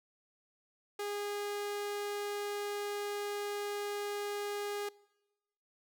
sawtooth tone, 410 Hz, G#4, 22 cents flat, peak -32 dBFS, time 0.99-4.89 s, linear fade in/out 5 ms, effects noise-tail reverb RT60 1.0 s tail -23 dB re dry

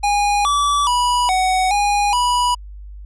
square tone with pitch steps, 819 / 1153 / 978 / 747 / 819 / 979 Hz, G#5 / D6 / B5 / F#5 / G#5 / B5, -24 / -32 / -17 / +16 / -24 / -15 cents, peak -15 dBFS, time 0.03-2.55 s, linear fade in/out 10 ms, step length 420 ms, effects added 50 Hz sine -32 dBFS peak until 3.05 s + resampled to 24000 Hz

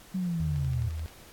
sine linear sweep, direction down, 190.3 to 110 Hz, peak -27 dBFS, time 0.14-0.89 s, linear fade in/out 10 ms
sine tone with vibrato, 80 Hz, D#2, 49 cents sharp, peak -31 dBFS, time 0.4-1.06 s, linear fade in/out 0 ms, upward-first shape square, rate 2.7 Hz, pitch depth 14 cents each way
click train, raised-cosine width 0.2 ms, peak -32 dBFS, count 7, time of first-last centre 0.56-1.082 s, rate 11.5 Hz
effects pink hiss -52 dBFS RMS until 1.32 s + AAC 64 kbps

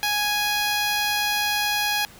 10% pulse tone, 830.6 Hz, G#5, in tune, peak -13 dBFS, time 0.03-2.05 s, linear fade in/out 0 ms, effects pink hiss -47 dBFS RMS until 2.19 s

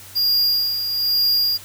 square tone with tremolo, 4823 Hz, D8, 45 cents sharp, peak -15 dBFS, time 0.15-1.58 s, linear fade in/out 20 ms, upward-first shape sine, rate 1.1 Hz, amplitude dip 55%, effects added 96 Hz sine -47 dBFS peak until 1.64 s + white hiss -41 dBFS RMS until 1.64 s

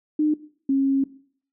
sine tone pair in turn, 303.8 / 271.9 Hz, D#4 / C#4, -41 / -33 cents, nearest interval major second, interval 192 cents, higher first, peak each -17 dBFS, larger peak neither, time 0.19-0.34 / 0.69-1.04 s, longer second, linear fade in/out 5 ms, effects noise-tail reverb RT60 0.5 s tail -17 dB re dry

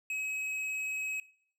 sine tone with tanh clipping, 2553 Hz, D#7, 44 cents sharp, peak -34 dBFS, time 0.1-1.2 s, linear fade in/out 2 ms, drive 9 dB, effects noise-tail reverb RT60 0.6 s tail -20 dB re dry

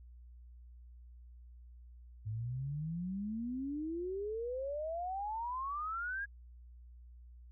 sine exponential sweep, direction up, 103.83 to 1661.2 Hz, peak -36 dBFS, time 2.25-6.26 s, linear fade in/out 20 ms, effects added 60 Hz sine -52 dBFS peak until 7.51 s

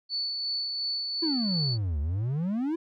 sine tone with tremolo, 4467 Hz, C#8, 12 cents sharp, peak -27 dBFS, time 0.09-1.78 s, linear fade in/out 50 ms, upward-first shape sine, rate 2.8 Hz, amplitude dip 30%
triangle exponential two-way sweep, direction down then up, 343.6 to 69.9 to 343.6 Hz, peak -24 dBFS, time 1.22-2.76 s, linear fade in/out 10 ms, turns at 2 s
effects none

